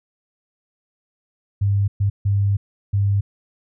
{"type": "tone bursts at uneven times", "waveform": "sine", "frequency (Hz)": 100, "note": "G2", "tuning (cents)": 35, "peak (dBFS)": -15, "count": 4, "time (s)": [[1.61, 1.88], [2, 2.1], [2.25, 2.57], [2.93, 3.21]], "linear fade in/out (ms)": 10, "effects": []}